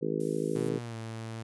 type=harmonic tone; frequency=53.4 Hz; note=G#1; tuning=49 cents sharp; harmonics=3 / 4 / 5 / 6 / 7 / 8 / 9; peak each=-36 / -39 / -37 / -36 / -35 / -34 / -37 dBFS; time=0.01-0.79 s; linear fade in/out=20 ms
type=noise; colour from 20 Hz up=violet; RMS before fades=-46 dBFS; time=0.2-0.69 s; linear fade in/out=2 ms
type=tone with pitch glide; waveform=sawtooth; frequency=123.47 to 112.57 Hz; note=B2 to A2; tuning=0 to +40 cents; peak=-33 dBFS; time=0.55-1.43 s; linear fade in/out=10 ms; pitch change=-160 cents; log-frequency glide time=0.73-0.97 s
effects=resampled to 24000 Hz